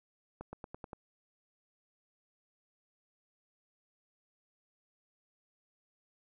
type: accelerating click train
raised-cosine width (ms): 1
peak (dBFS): -29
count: 6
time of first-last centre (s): 0.41-0.932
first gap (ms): 120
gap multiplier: 0.93
effects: none